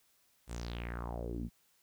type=tone with low-pass filter sweep; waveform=sawtooth; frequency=58.8 Hz; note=A#1; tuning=16 cents sharp; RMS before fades=-40 dBFS; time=0.47-1.5 s; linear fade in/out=50 ms; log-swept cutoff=9600 to 190 Hz; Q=4.2; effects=white hiss -71 dBFS RMS until 1.82 s